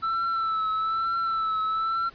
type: tone with vibrato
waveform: triangle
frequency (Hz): 1324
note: E6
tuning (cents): +7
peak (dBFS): -22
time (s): 0.02-2.1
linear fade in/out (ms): 20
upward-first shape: triangle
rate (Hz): 1.1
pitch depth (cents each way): 45
effects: pink hiss -52 dBFS RMS until 2.14 s + resampled to 11025 Hz

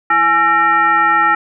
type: tone with frequency modulation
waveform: sine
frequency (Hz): 1346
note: E6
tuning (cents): +36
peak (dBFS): -9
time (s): 0.1-1.35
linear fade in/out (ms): 5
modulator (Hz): 506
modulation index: 1.1
effects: none

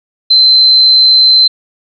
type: tone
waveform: sine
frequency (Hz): 4084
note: C8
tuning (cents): -43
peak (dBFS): -3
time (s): 0.3-1.48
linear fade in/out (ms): 10
effects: none

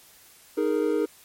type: chord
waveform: triangle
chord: D# suspended fourth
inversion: none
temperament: equal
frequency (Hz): 311.1 / 415.3 / 466.2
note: D#4 / G#4 / A#4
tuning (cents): 0 / 0 / 0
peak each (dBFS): -24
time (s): 0.57-1.06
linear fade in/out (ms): 10
effects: white hiss -53 dBFS RMS until 1.24 s + MP3 64 kbps

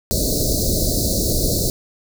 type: band-stop noise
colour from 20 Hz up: pink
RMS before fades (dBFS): -19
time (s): 0.11-1.7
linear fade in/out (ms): 0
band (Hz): 660 to 4000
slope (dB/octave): 96
effects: none

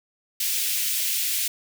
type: high-pass noise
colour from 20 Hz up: white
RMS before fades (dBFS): -25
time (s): 0.4-1.48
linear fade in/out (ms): 5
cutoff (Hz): 2200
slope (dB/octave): 24
effects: none

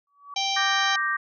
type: tone with exponential growth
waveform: sine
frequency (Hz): 1139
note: C#6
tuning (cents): +47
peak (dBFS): -33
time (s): 0.07-0.34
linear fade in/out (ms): 2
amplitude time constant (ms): 58
type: harmonic tone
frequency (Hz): 784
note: G5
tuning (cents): 0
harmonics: 1 / 3 / 4 / 5 / 6 / 7 / 8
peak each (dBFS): -28 / -33 / -29 / -30 / -37 / -34 / -36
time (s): 0.36-0.96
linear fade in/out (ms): 5
type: chord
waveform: sine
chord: G minor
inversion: second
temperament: equal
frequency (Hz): 1174.7 / 1568 / 1864.7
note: D6 / G6 / Bb6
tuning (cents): 0 / 0 / 0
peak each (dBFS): -27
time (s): 0.56-1.17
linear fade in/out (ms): 10
effects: none

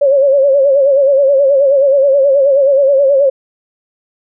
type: tone with vibrato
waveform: sine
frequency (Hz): 552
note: C#5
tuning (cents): -7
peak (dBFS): -6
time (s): 0.01-3.3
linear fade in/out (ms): 10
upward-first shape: sine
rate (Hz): 9.4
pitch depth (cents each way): 75
effects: none

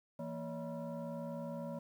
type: tone with frequency modulation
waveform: sine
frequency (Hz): 166.4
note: E3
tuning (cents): +17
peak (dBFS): -39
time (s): 0.19-1.79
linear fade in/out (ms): 5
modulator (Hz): 400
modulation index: 1.5
effects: 11-bit

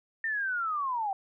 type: linear sweep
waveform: sine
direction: down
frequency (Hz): 1829 to 755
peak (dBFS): -28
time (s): 0.24-1.13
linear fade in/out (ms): 2
effects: none

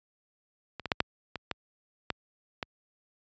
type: clicks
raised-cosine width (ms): 0.3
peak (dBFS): -22 / -17 / -8 / -7 / -19 / -14 / -13 / -16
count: 8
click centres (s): 0.797 / 0.857 / 0.918 / 1.004 / 1.357 / 1.513 / 2.103 / 2.628
effects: high-pass 60 Hz 12 dB/octave + resampled to 16000 Hz

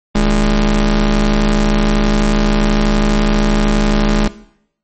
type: ring-modulated tone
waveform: 40% pulse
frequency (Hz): 123.47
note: B2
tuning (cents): 0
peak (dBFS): -6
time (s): 0.15-4.28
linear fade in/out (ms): 5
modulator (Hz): 87.9
effects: noise-tail reverb RT60 0.7 s tail -17 dB re dry + MP3 32 kbps

